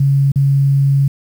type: tone with dropouts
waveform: sine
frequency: 138.59 Hz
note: C#3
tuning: in tune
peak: -9 dBFS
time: 0-1.08 s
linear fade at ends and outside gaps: 5 ms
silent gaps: 0.319-0.358 s
effects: 7-bit